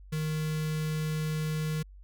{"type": "tone with notch filter", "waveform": "square", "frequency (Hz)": 155.2, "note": "D#3", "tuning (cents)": -4, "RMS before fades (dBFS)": -31, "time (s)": [0.12, 1.83], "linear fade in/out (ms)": 10, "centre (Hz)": 740, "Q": 0.95, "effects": ["added 48 Hz sine -47 dBFS peak until 2.03 s"]}